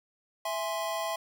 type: chord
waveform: square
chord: E augmented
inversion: none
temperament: equal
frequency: 659.3 / 830.6 / 1046.5 Hz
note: E5 / G#5 / B#5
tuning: 0 / 0 / 0 cents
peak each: -34 / -38 / -36 dBFS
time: 0.45-1.16 s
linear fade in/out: 5 ms
effects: none